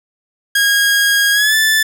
sawtooth tone with pitch glide, 1636 to 1753.4 Hz, G#6 to A6, -26 to -7 cents, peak -7 dBFS, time 0.55-1.83 s, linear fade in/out 5 ms, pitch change +119 cents, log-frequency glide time 1.32-1.55 s, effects none

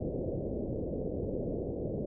white low-pass noise, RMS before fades -35 dBFS, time 0-2.06 s, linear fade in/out 10 ms, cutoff 560 Hz, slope 48 dB/octave, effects none

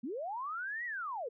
sine linear two-way sweep, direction up then down, 210.4 to 1975 to 426.6 Hz, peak -36 dBFS, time 0.03-1.29 s, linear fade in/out 10 ms, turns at 0.85 s, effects none

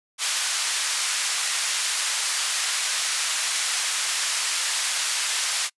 white band-pass noise, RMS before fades -25 dBFS, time 0.18-5.7 s, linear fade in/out 50 ms, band 1200 to 9000 Hz, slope 12 dB/octave, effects noise-tail reverb RT60 0.1 s tail -26 dB re dry + resampled to 24000 Hz

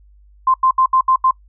sine tone bursts at uneven times, 1043 Hz, C6, 6 cents flat, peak -10 dBFS, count 6, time 0.47-0.54 / 0.63-0.71 / 0.78-0.86 / 0.93-1.01 / 1.08-1.16 / 1.24-1.31 s, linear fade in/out 5 ms, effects noise-tail reverb RT60 0.1 s tail -22 dB re dry + added 50 Hz sine -45 dBFS peak until 1.48 s

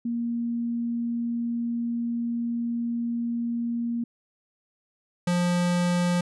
sine / square tone pair in turn, 235.2 / 176.2 Hz, A#3 / F3, +16 / +16 cents, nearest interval perfect fourth, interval 500 cents, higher first, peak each -25 / -22 dBFS, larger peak second, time 0.05-4.04 / 5.27-6.21 s, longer first, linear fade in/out 5 ms, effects resampled to 24000 Hz

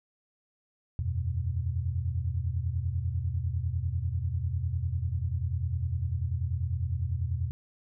sine chord, E suspended second, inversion none, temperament equal, 82.41 / 92.5 / 123.47 Hz, E2 / F#2 / B2, 0 / 0 / 0 cents, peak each -31 / -32 / -33 dBFS, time 0.99-7.51 s, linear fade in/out 0 ms, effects none

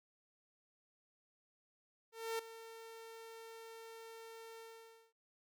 sawtooth tone with ADSR envelope, 452.9 Hz, A#4, 50 cents flat, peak -32 dBFS, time 2.12-5.13 s, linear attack 270 ms, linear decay 5 ms, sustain -15 dB, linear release 530 ms, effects none

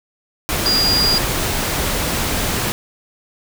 sine tone in noise, 4835 Hz, D8, 50 cents sharp, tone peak -14 dBFS, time 0.66-1.18 s, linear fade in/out 0 ms, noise pink, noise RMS -20 dBFS, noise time 0.49-2.72 s, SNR +3 dB, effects none

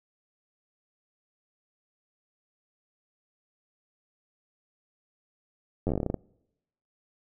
slowing click train, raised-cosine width 2 ms, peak -15 dBFS, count 13, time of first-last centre 5.87-6.143 s, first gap 10 ms, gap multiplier 1.14, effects noise-tail reverb RT60 0.9 s tail -26 dB re dry

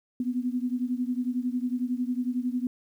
sine beating tone pair, 244.8 / 255.8 Hz, B3 / C4, -15 / -39 cents, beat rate 11 Hz, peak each -28 / -30 dBFS, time 0.2-2.67 s, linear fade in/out 2 ms, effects 10-bit

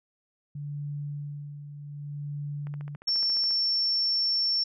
sine tone with tremolo, 145.2 Hz, D3, 19 cents flat, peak -31 dBFS, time 0.55-2.96 s, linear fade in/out 5 ms, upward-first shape sine, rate 0.65 Hz, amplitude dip 60%
click train, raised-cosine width 0.5 ms, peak -32 dBFS, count 13, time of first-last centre 2.67-3.509 s, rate 14.3 Hz
sine tone, 5430 Hz, F8, 50 cents flat, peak -23 dBFS, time 3.07-4.64 s, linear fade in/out 10 ms
effects none

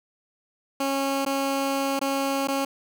15% pulse tone with dropouts, 274 Hz, C#4, 20 cents flat, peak -17 dBFS, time 0.8-2.65 s, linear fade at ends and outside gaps 5 ms, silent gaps 1.251-1.262 / 1.993-2.013 / 2.474-2.483 s, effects none

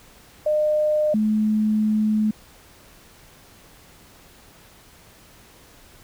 sine tone pair in turn, 607 / 214.6 Hz, D#5 / A3, -43 / -43 cents, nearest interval octave + tritone, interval 1800 cents, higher first, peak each -17 dBFS, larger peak neither, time 0.46-1.14 / 1.14-2.31 s, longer second, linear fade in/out 5 ms, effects pink hiss -50 dBFS RMS until 6.03 s

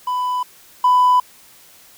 triangle tone pair in turn, 997 / 997 Hz, B5 / B5, +16 / +16 cents, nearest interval unison, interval 0 cents, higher neither, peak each -16 / -7 dBFS, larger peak second, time 0.07-0.43 / 0.84-1.2 s, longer neither, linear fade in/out 5 ms, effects tanh soft clip ceiling -6 dBFS + white hiss -47 dBFS RMS until 1.97 s

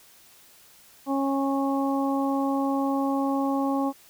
harmonic tone, 274.2 Hz, C#4, 19 cents flat, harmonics 1 / 2 / 3 / 4, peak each -24 / -31 / -30 / -33 dBFS, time 1.06-3.93 s, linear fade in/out 50 ms, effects white hiss -54 dBFS RMS until 4.09 s

